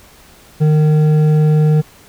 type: tone with hard clipping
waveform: sine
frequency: 153.2 Hz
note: D#3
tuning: 27 cents flat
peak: -10 dBFS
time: 0.6-1.82 s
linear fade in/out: 20 ms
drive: 7 dB
effects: pink hiss -44 dBFS RMS until 2.08 s